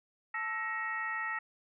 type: harmonic tone with a mistuned harmonic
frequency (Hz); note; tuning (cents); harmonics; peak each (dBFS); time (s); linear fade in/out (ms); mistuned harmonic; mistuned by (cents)
440; A4; 0; 2 / 3 / 4 / 5 / 6; -42 / -39 / -35 / -45 / -49; 0.34-1.39; 5; 4; +120
effects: none